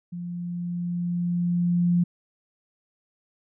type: tone with level ramp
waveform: sine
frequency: 174.61 Hz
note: F3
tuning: in tune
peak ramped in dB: -31 to -17 dBFS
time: 0.12-2.04 s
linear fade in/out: 10 ms
effects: none